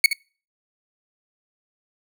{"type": "tone with echo", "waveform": "30% pulse", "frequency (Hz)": 2217, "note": "C#7", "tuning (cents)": 0, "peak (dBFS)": -7, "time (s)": [0.04, 0.06], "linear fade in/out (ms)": 2, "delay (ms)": 71, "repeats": 1, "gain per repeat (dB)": -10, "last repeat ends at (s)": 0.131, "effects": ["noise-tail reverb RT60 0.4 s tail -26 dB re dry"]}